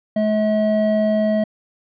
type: tone pair together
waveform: triangle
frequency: 214 / 641.3 Hz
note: A3 / E5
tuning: -48 / -48 cents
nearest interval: octave + perfect fifth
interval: 1900 cents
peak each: -16 dBFS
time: 0.16-1.44 s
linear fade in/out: 5 ms
effects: resampled to 11025 Hz